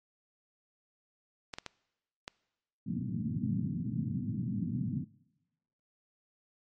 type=clicks; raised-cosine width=0.2 ms; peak=-21 dBFS; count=4; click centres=1.538 / 1.585 / 1.663 / 2.279 s
type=band-pass noise; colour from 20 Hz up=white; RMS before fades=-34 dBFS; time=2.86-5.05 s; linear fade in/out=20 ms; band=100 to 250 Hz; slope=48 dB/octave
effects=noise-tail reverb RT60 1.0 s tail -23 dB re dry + MP3 48 kbps